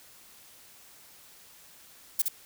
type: noise with echo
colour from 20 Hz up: violet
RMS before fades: -24 dBFS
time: 2.19-2.22 s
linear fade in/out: 5 ms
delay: 65 ms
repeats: 1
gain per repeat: -4 dB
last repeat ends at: 2.285 s
effects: white hiss -54 dBFS RMS until 2.45 s